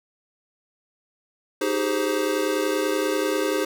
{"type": "chord", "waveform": "square", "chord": "Ab major seventh", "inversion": "second", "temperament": "equal with one note detuned", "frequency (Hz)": [311.1, 385, 415.3, 523.3], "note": ["Eb4", "G4", "Ab4", "C5"], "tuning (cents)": [0, -31, 0, 0], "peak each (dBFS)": -28, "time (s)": [1.61, 3.65], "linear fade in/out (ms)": 5, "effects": []}